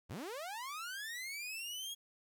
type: linear sweep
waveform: sawtooth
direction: up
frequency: 60.5 to 3322 Hz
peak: -38 dBFS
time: 0.09-1.95 s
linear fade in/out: 20 ms
effects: 11-bit